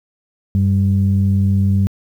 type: tone pair together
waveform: sine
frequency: 96.21 / 196 Hz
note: G2 / G3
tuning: -32 / 0 cents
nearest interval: octave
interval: 1232 cents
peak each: -12 / -16 dBFS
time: 0.55-1.87 s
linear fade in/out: 0 ms
effects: tanh soft clip ceiling -5 dBFS + 8-bit